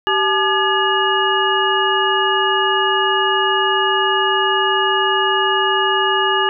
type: tone cluster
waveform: sine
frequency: 387.2 / 860 / 1205 / 1693 / 2880 Hz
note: G4 / A5 / D6 / G#6 / F#7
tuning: -21 / -40 / +44 / +33 / -47 cents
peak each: -20 dBFS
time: 0.07-6.49 s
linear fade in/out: 0 ms
effects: none